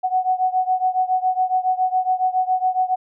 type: beating tone pair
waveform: sine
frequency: 740 / 747.2 Hz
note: F#5 / F#5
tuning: 0 / +17 cents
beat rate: 7.2 Hz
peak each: -19 / -21 dBFS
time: 0.03-2.96 s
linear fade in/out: 20 ms
effects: none